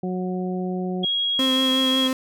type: harmonic tone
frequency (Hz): 183.2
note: F#3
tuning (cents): -17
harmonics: 1 / 2 / 3 / 4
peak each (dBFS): -25 / -29 / -37 / -35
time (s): 0.03-1.05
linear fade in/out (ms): 5
type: tone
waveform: sine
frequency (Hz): 3297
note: G#7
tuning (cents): -13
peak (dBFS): -20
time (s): 1.03-2.08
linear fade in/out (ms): 10
type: tone with vibrato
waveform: 35% pulse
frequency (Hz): 261.6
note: C4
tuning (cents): 0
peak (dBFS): -19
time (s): 1.39-2.13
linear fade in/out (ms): 2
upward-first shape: triangle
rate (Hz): 5.5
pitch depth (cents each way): 18
effects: none